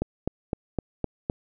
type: click train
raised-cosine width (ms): 2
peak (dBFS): -12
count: 6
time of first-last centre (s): 0.02-1.299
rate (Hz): 3.91
effects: none